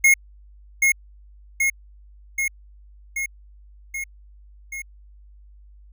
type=tone with echo; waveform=square; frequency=2158 Hz; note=C#7; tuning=47 cents flat; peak=-12 dBFS; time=0.04-0.14 s; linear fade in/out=5 ms; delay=780 ms; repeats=6; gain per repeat=-3 dB; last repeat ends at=4.82 s; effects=added 50 Hz sine -45 dBFS peak until 5.92 s